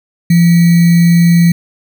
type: tone with sample-and-hold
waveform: sine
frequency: 170.6 Hz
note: F3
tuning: 40 cents flat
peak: -4 dBFS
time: 0.3-1.52 s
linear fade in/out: 5 ms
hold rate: 2100 Hz
effects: none